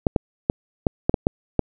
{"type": "clicks", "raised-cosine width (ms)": 2, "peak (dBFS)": -3, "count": 8, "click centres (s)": [0.068, 0.162, 0.499, 0.868, 1.095, 1.142, 1.269, 1.593], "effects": []}